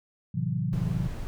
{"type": "chord", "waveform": "sine", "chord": "F# half-diminished seventh", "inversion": "first", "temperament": "equal with one note detuned", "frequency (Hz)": [110, 130.81, 162.45, 185], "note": ["A2", "C3", "E3", "F#3"], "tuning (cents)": [0, 0, -25, 0], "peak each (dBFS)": [-33, -30, -30, -33], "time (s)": [0.34, 1.08], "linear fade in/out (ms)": 10}
{"type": "noise", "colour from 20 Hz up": "brown", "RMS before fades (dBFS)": -35, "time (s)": [0.73, 1.27], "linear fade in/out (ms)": 0}
{"effects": []}